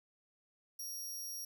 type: tone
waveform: 20% pulse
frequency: 5640 Hz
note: F8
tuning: 16 cents sharp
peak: -36 dBFS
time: 0.79-1.45 s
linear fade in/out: 5 ms
effects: none